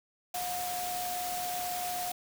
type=tone in noise; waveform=sine; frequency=719 Hz; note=F#5; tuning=50 cents flat; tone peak=-34 dBFS; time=0.34-2.12 s; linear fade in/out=5 ms; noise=white; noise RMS=-38 dBFS; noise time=0.34-2.12 s; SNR=+1 dB; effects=none